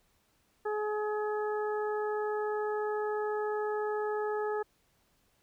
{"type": "harmonic tone", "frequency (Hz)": 423, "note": "G#4", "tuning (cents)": 32, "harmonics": [1, 2, 3, 4], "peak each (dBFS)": [-31, -37, -41, -43], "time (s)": [0.65, 4.63], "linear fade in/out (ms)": 10, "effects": ["pink hiss -71 dBFS RMS until 5.42 s"]}